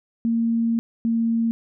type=tone pair in turn; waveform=sine; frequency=230 / 229.1 Hz; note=A#3 / A#3; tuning=-23 / -30 cents; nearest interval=unison; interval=7 cents; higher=first; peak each=-18 dBFS; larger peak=neither; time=0.25-0.79 / 1.05-1.51 s; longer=first; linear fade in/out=0 ms; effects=none